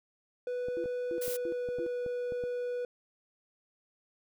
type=tone with pitch glide; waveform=triangle; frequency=493.9 to 490.2 Hz; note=B4 to B4; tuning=0 to -13 cents; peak=-30 dBFS; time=0.47-2.85 s; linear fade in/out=2 ms; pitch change=-13 cents; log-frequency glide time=1.08-1.84 s
type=clicks; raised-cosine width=2 ms; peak=-30 dBFS; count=8; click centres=0.685 / 0.858 / 1.28 / 1.688 / 1.786 / 2.063 / 2.322 / 2.438 s
type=tone bursts; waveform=sine; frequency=344.4 Hz; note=F4; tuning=24 cents flat; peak=-35 dBFS; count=4; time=0.77-1.864 s; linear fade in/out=0 ms; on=71 ms; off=270 ms
type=noise; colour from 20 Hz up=blue; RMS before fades=-39 dBFS; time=1.21-1.37 s; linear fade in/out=10 ms
effects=none